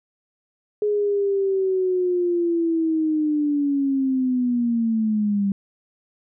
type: linear sweep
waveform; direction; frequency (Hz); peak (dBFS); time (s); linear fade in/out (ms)
sine; down; 420 to 196; -18; 0.82-5.52; 2
effects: none